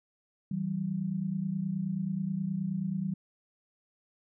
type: tone pair together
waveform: sine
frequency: 162.38 / 191.8 Hz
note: E3 / G3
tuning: -26 / -37 cents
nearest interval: minor third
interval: 289 cents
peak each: -34 / -31 dBFS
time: 0.51-3.14 s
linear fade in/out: 5 ms
effects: none